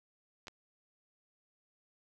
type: clicks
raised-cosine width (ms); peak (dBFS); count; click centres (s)
0.2; -29; 2; 0.471 / 0.482
effects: none